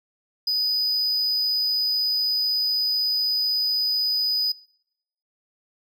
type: tone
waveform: triangle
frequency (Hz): 4978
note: D#8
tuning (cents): 0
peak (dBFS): -19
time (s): 0.47-4.52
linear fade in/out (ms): 5
effects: noise-tail reverb RT60 0.8 s tail -24 dB re dry